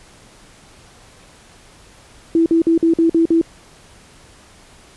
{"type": "tone bursts", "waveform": "sine", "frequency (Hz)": 330.2, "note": "E4", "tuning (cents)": 3, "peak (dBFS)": -10, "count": 7, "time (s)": [2.35, 3.414], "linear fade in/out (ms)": 2, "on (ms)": 110, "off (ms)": 49, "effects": ["pink hiss -46 dBFS RMS until 4.96 s", "resampled to 24000 Hz"]}